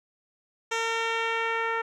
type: tone with low-pass filter sweep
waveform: 10% pulse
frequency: 455.6 Hz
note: A#4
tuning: 40 cents flat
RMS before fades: -28 dBFS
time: 0.71-1.82 s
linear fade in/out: 10 ms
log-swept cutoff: 6000 to 1700 Hz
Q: 1.2
effects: none